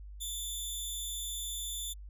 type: tone with amplitude modulation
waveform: 15% pulse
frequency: 3520 Hz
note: A7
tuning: in tune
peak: -27 dBFS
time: 0.2-1.94 s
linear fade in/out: 20 ms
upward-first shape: sine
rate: 254 Hz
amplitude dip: 50%
effects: added 50 Hz sine -44 dBFS peak until 2.09 s